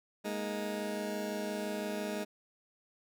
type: chord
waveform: 20% pulse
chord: Ab suspended second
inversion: none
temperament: just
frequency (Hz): 207.7 / 233.6 / 311.5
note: Ab3 / Bb3 / Eb4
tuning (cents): 0 / +4 / +2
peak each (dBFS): -32 / -38 / -37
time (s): 0.24-2.25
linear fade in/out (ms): 20
effects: none